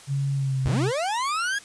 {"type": "tone with pitch glide", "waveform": "sine", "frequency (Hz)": [138.59, 131.19], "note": ["C#3", "C3"], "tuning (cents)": [0, 5], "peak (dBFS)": -22, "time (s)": [0.07, 0.92], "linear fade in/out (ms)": 50, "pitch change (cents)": -95, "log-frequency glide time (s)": [0.34, 0.63]}
{"type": "linear sweep", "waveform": "40% pulse", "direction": "up", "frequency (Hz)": [33.46, 1677], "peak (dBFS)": -23, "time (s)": [0.65, 1.59], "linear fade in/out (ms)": 10}
{"effects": ["white hiss -47 dBFS RMS until 1.64 s", "resampled to 22050 Hz"]}